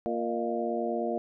harmonic tone with a mistuned harmonic, 116.54 Hz, A#2, in tune, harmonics 2 / 3 / 4 / 5 / 6, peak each -34 / -34 / -34 / -34 / -34 dBFS, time 0.06-1.18 s, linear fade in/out 0 ms, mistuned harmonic 5, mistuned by +78 cents, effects none

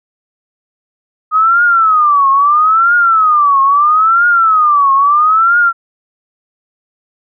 sine tone with vibrato, 1244.5 Hz, D#6, in tune, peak -6 dBFS, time 1.31-5.73 s, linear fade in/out 50 ms, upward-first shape triangle, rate 0.76 Hz, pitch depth 250 cents each way, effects none

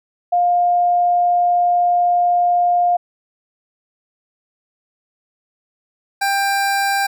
sine / 25% pulse tone pair in turn, 706 / 792.5 Hz, F5 / G5, +19 / +19 cents, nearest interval major second, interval 200 cents, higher second, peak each -12 dBFS, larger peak neither, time 0.32-2.97 / 6.21-7.07 s, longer first, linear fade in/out 10 ms, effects none

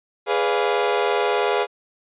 30% pulse chord, G# diminished seventh, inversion none, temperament equal with one note detuned, 415.3 / 493.9 / 574.9 / 698.5 Hz, G#4 / B4 / D5 / F5, 0 / 0 / -37 / 0 cents, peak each -19 / -21 / -25 / -23 dBFS, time 0.26-1.67 s, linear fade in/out 50 ms, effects resampled to 8000 Hz

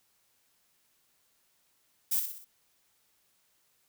violet noise with echo, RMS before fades -28 dBFS, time 2.11-2.2 s, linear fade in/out 10 ms, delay 62 ms, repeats 4, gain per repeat -6 dB, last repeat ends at 2.448 s, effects white hiss -71 dBFS RMS until 3.88 s

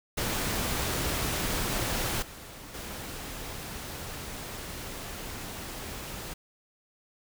pink noise with level steps, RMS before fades -30 / -45 / -39 dBFS, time 0.17-6.34 s, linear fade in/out 10 ms, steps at 2.22 / 2.74 s, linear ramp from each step 5 ms, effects none

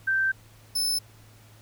sine / sawtooth tone pair in turn, 1561 / 5261 Hz, G6 / E8, -8 / -4 cents, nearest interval octave + major sixth, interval 2104 cents, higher second, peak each -21 dBFS, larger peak neither, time 0.07-0.32 / 0.75-0.99 s, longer first, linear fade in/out 10 ms, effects added 108 Hz sine -52 dBFS peak until 1.61 s + pink hiss -56 dBFS RMS until 1.61 s

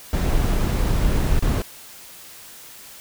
brown noise with dropouts, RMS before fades -19 dBFS, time 0.13-1.62 s, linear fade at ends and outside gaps 1 ms, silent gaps 1.393-1.423 s, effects white hiss -42 dBFS RMS until 3 s

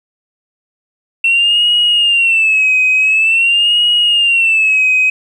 sine tone with vibrato, 2700 Hz, E7, 41 cents sharp, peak -7 dBFS, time 1.24-5.1 s, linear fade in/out 5 ms, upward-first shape sine, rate 0.47 Hz, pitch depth 120 cents each way, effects tanh soft clip ceiling -4 dBFS + 8-bit

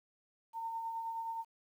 sine tone with tremolo, 910 Hz, A#5, 42 cents flat, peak -35 dBFS, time 0.53-1.45 s, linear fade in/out 50 ms, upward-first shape triangle, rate 9.5 Hz, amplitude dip 40%, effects 11-bit

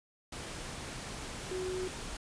sine tone in noise, 370.2 Hz, F#4, 1 cent sharp, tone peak -34 dBFS, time 1.51-1.88 s, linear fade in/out 5 ms, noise pink, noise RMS -42 dBFS, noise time 0.32-2.17 s, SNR +5 dB, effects resampled to 22050 Hz

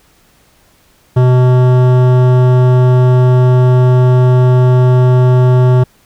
sine tone with hard clipping, 126.1 Hz, B2, 36 cents sharp, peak -7 dBFS, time 1.16-5.84 s, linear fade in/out 10 ms, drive 15 dB, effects pink hiss -50 dBFS RMS until 6.05 s

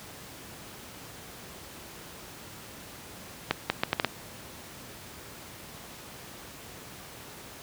accelerating click train, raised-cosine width 0.3 ms, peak -7 dBFS, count 6, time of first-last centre 3.51-4.047 s, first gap 190 ms, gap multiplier 0.71, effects pink hiss -45 dBFS RMS until 7.62 s + high-pass 80 Hz 12 dB/octave

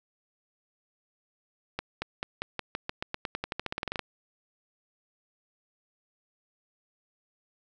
accelerating click train, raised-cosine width 0.3 ms, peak -15 dBFS, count 22, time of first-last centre 1.79-3.993 s, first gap 230 ms, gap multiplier 0.91, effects none

